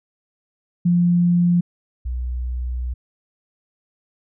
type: tone pair in turn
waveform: sine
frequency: 174.61 / 61.73 Hz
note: F3 / B1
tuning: 0 / 0 cents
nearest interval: octave + tritone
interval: 1800 cents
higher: first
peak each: -13 / -22 dBFS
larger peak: first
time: 0.85-1.61 / 2.05-2.94 s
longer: second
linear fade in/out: 10 ms
effects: none